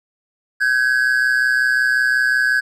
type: tone pair together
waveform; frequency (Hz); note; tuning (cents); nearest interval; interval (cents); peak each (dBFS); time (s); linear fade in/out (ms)
triangle; 1534 / 1659.5; G6 / G#6; -38 / -2; minor second; 136; -15; 0.6-2.61; 20
effects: none